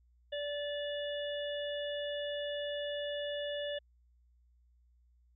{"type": "harmonic tone", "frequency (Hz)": 581, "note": "D5", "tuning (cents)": -19, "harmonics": [1, 3, 5, 6], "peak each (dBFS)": [-36, -45, -45, -45], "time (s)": [0.32, 3.79], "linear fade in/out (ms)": 10, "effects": ["added 60 Hz sine -64 dBFS peak until 5.35 s"]}